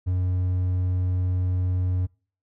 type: tone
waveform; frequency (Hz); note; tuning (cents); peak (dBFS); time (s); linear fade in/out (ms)
triangle; 91.2; F#2; -24; -19; 0.06-2.07; 20
effects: noise-tail reverb RT60 0.4 s tail -25 dB re dry